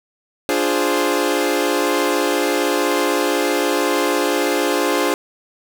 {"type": "chord", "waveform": "sawtooth", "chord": "D half-diminished seventh", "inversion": "none", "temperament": "equal", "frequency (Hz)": [293.7, 349.2, 415.3, 523.3], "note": ["D4", "F4", "Ab4", "C5"], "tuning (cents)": [0, 0, 0, 0], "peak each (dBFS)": -18, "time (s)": [0.49, 5.14], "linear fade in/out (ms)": 0, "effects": []}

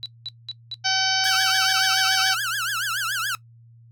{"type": "tone bursts", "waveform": "sine", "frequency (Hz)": 3951, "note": "B7", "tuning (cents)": 0, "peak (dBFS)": -28, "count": 4, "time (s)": [0.03, 0.742], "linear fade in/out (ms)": 0, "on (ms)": 28, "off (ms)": 200}
{"type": "harmonic tone", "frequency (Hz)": 763, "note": "G5", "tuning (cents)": -47, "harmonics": [1, 2, 3, 4, 5, 6, 7, 8], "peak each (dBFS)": [-27, -26, -31, -27, -32, -26, -26, -30], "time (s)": [0.84, 2.35], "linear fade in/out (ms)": 20}
{"type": "tone with vibrato", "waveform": "sawtooth", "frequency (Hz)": 1488, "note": "F#6", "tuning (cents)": 9, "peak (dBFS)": -20, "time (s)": [1.24, 3.35], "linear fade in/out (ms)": 0, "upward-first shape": "triangle", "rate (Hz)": 7, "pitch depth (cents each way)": 260}
{"effects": ["noise-tail reverb RT60 0.1 s tail -19 dB re dry", "added 116 Hz sine -47 dBFS peak until 3.91 s"]}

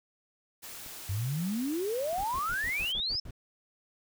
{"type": "noise", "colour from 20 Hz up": "white", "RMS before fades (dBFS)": -44, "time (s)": [0.62, 2.93], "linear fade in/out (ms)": 20}
{"type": "clicks", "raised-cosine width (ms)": 3, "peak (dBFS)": -37, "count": 2, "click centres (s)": [0.863, 2.13]}
{"type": "exponential sweep", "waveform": "sine", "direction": "up", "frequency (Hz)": [91.3, 5350], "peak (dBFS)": -29, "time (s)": [1.09, 3.2], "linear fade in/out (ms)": 5}
{"type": "noise bursts", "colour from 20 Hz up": "brown", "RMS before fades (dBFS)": -42, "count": 8, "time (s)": [2.18, 3.309], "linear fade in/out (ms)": 2, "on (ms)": 58, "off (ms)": 95}
{"effects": []}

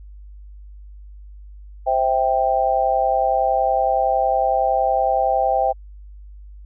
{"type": "chord", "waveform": "sine", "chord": "C major", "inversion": "none", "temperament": "just", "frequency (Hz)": [523.3, 654.1, 784.9], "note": ["C5", "E5", "G5"], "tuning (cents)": [0, -14, 2], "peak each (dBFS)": [-22, -21, -18], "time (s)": [1.86, 5.73], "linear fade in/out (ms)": 20, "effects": ["added 50 Hz sine -37 dBFS peak until 6.65 s"]}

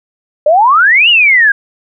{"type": "exponential two-way sweep", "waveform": "sine", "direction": "up then down", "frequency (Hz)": [573, 2960, 1593], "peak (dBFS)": -4, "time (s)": [0.46, 1.52], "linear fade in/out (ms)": 5, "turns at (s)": 1.09, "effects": []}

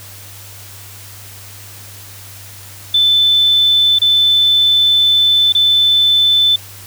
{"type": "tone with dropouts", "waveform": "sine", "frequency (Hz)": 3520, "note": "A7", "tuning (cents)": 0, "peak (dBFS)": -8, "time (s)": [2.94, 6.56], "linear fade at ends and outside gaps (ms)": 5, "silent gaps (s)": [[3.988, 4.016], [5.524, 5.549]], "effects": ["added 99 Hz sine -37 dBFS peak until 6.86 s", "white hiss -36 dBFS RMS until 6.86 s"]}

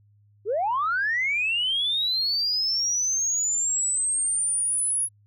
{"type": "linear sweep", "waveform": "sine", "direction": "up", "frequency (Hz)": [370, 10548], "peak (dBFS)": -21, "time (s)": [0.45, 5.09], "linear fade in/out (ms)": 50, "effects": ["tanh soft clip ceiling -17 dBFS", "added 103 Hz sine -56 dBFS peak until 5.26 s"]}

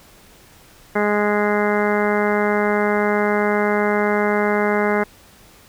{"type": "harmonic tone", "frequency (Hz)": 207.7, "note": "G#3", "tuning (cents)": 0, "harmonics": [1, 2, 3, 4, 5, 6, 7, 8, 9, 10], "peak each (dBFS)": [-22, -20, -24, -25, -29, -29, -28, -29, -33, -28], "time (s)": [0.95, 5.04], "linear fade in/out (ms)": 10, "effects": ["pink hiss -48 dBFS RMS until 5.68 s"]}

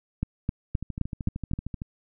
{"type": "two click trains", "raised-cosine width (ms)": 5, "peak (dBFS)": [-20, -13], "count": [15, 6], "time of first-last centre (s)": [[0.75, 1.819], [0.23, 1.535]], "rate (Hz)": [13.1, 3.83], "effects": []}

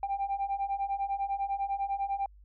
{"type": "beating tone pair", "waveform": "sine", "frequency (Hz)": [785, 795], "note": ["G5", "G5"], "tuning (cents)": [2, 24], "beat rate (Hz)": 10, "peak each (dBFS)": [-32, -30], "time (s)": [0.03, 2.26], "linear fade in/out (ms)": 2, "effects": ["tanh soft clip ceiling -25 dBFS", "added 50 Hz sine -52 dBFS peak until 2.44 s"]}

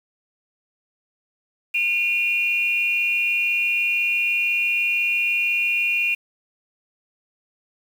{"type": "tone pair together", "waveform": "sine", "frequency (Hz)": [2432, 2758], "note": ["D#7", "F7"], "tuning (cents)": [-40, -22], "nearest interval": "major second", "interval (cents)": 218, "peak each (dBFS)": [-20, -23], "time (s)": [1.74, 6.15], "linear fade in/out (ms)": 10, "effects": ["7-bit"]}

